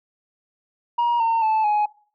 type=tone with pitch steps; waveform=sine; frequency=950 / 911.3 / 874.2 / 838.6 Hz; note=A#5 / A#5 / A5 / G#5; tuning=+33 / -39 / -11 / +17 cents; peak=-14 dBFS; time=0.98-1.86 s; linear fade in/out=10 ms; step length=220 ms; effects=noise-tail reverb RT60 0.4 s tail -21 dB re dry + tanh soft clip ceiling -16 dBFS